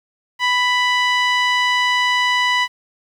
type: tone with low-pass filter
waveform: 5% pulse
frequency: 990 Hz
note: B5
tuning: 4 cents sharp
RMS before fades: -17 dBFS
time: 0.39-2.68 s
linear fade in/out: 50 ms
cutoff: 2300 Hz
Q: 1.2
effects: 8-bit